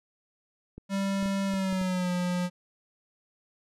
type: clicks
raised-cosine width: 3 ms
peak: -29 dBFS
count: 6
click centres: 0.78 / 1.228 / 1.259 / 1.538 / 1.727 / 1.814 s
type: tone with pitch glide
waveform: square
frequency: 196 to 178.7 Hz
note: G3 to F3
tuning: 0 to +40 cents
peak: -27 dBFS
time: 0.89-2.5 s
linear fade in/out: 50 ms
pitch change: -160 cents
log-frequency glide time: 1.46-2.11 s
effects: low-pass 10000 Hz 12 dB/octave